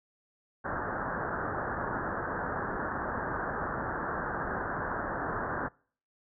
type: low-pass noise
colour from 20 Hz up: white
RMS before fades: -34 dBFS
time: 0.64-5.69 s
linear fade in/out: 20 ms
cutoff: 1700 Hz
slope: 96 dB/octave
effects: noise-tail reverb RT60 0.5 s tail -26 dB re dry